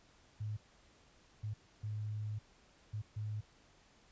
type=tone bursts at uneven times; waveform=sine; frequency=106.3 Hz; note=G#2; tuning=41 cents sharp; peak=-37 dBFS; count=5; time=0.4-0.57 / 1.43-1.54 / 1.83-2.39 / 2.93-3.02 / 3.16-3.41 s; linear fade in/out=10 ms; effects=pink hiss -66 dBFS RMS until 4.11 s + resampled to 16000 Hz